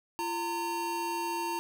square tone pair together, 343.1 / 916 Hz, F4 / A#5, -31 / -31 cents, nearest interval octave + perfect fourth, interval 1700 cents, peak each -37 / -33 dBFS, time 0.19-1.59 s, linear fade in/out 0 ms, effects none

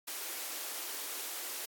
white high-pass noise, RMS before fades -40 dBFS, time 0.07-1.66 s, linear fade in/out 10 ms, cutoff 280 Hz, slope 48 dB/octave, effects AAC 64 kbps

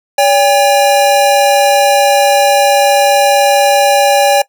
square tone pair together, 568.5 / 804 Hz, C#5 / G5, +44 / +44 cents, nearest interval tritone, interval 600 cents, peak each -10 dBFS, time 0.18-4.42 s, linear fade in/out 5 ms, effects noise-tail reverb RT60 0.1 s tail -20 dB re dry

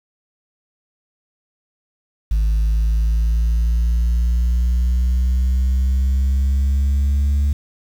sine exponential sweep, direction up, 52.7 to 71.8 Hz, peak -11 dBFS, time 2.31-7.53 s, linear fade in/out 5 ms, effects tanh soft clip ceiling -13 dBFS + 7-bit

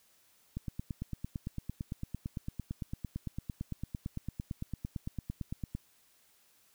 click train, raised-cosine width 5 ms, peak -24 dBFS, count 47, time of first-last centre 0.57-5.75 s, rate 8.88 Hz, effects white hiss -67 dBFS RMS until 6.74 s

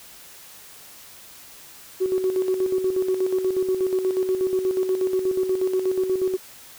sine tone with tremolo, 374.1 Hz, F#4, 19 cents sharp, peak -17 dBFS, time 2-6.37 s, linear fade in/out 20 ms, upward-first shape square, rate 8.3 Hz, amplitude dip 55%, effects tanh soft clip ceiling -13 dBFS + white hiss -45 dBFS RMS until 6.78 s

